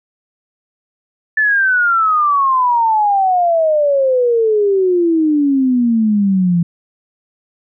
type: exponential sweep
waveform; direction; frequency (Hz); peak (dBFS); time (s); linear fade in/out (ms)
sine; down; 1760 to 168.1; -10; 1.37-6.63; 5
effects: none